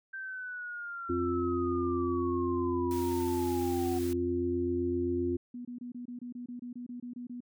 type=linear sweep; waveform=sine; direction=down; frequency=1568 to 740 Hz; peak=-37 dBFS; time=0.13-3.99 s; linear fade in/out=10 ms
type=harmonic tone; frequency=87.7 Hz; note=F2; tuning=8 cents sharp; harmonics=1 / 3 / 4; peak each=-37 / -33 / -30 dBFS; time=1.09-5.37 s; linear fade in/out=10 ms
type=noise; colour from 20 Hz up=white; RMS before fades=-46 dBFS; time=2.91-4.13 s; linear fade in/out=0 ms
type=tone bursts; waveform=sine; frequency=244.2 Hz; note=B3; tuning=19 cents flat; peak=-38 dBFS; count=14; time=5.54-7.405 s; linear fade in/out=5 ms; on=110 ms; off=25 ms
effects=none